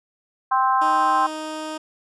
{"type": "harmonic tone", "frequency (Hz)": 261.6, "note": "C4", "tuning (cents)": 0, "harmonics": [3, 4, 5, 6], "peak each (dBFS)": [-21, -18, -26, -31], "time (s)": [0.51, 1.27], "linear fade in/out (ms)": 10}
{"type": "tone", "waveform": "15% pulse", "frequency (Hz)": 311.1, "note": "D#4", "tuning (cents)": 0, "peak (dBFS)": -22, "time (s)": [0.81, 1.78], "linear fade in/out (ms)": 10}
{"effects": ["resampled to 24000 Hz"]}